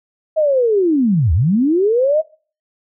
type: linear two-way sweep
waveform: sine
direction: down then up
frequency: 643 to 71.2 to 643 Hz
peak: -11 dBFS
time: 0.36-2.22 s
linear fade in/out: 20 ms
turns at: 1.33 s
effects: noise-tail reverb RT60 0.4 s tail -21 dB re dry